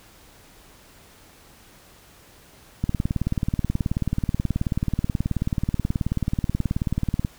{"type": "click train", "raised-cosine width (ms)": 5, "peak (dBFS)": -10, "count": 83, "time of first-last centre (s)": [2.84, 7.249], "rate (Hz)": 18.6, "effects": ["pink hiss -51 dBFS RMS until 7.38 s"]}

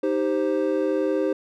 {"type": "chord", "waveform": "triangle", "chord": "C minor", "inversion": "first", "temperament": "equal", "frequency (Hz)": [311.1, 392, 523.3], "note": ["Eb4", "G4", "C5"], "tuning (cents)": [0, 0, 0], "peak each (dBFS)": -23, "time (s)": [0.03, 1.33], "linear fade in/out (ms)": 5, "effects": []}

